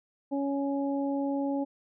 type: harmonic tone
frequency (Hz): 278.7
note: C#4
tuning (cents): +9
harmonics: 1 / 2 / 3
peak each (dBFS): -28 / -34 / -38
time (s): 0.31-1.65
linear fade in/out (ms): 20
effects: none